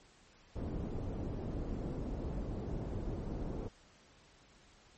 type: low-pass noise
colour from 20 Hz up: pink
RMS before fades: -39 dBFS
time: 0.55-3.69 s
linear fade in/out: 20 ms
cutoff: 450 Hz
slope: 12 dB/octave
effects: pink hiss -63 dBFS RMS until 4.97 s + MP3 32 kbps